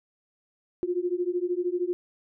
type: beating tone pair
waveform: sine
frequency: 349.3 / 362.3 Hz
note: F4 / F#4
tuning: 0 / -36 cents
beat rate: 13 Hz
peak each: -28 dBFS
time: 0.83-1.93 s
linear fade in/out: 0 ms
effects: none